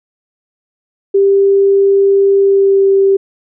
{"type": "tone with pitch glide", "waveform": "sine", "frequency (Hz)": [394.8, 390.9], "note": ["G4", "G4"], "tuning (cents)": [12, -5], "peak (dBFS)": -6, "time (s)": [1.14, 3.17], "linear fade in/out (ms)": 10, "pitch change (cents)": -17, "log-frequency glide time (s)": [2.39, 2.88], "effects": []}